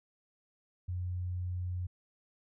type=tone; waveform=sine; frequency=90 Hz; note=F#2; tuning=47 cents flat; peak=-33 dBFS; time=0.88-1.87 s; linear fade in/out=10 ms; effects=none